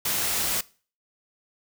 white noise, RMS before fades -26 dBFS, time 0.05-0.61 s, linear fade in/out 5 ms, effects noise-tail reverb RT60 0.4 s tail -21 dB re dry

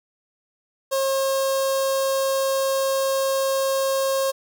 sawtooth tone with notch filter, 539 Hz, C#5, 49 cents flat, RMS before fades -22 dBFS, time 0.91-4.32 s, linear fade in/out 20 ms, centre 2100 Hz, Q 0.77, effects none

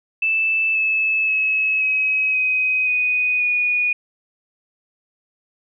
sine tone with pitch steps, 2637 / 2607 / 2577 / 2547 / 2518 / 2489 / 2460 Hz, E7 / E7 / E7 / D#7 / D#7 / D#7 / D#7, 0 / -20 / -40 / +40 / +20 / 0 / -20 cents, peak -16 dBFS, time 0.22-3.93 s, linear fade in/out 5 ms, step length 530 ms, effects none

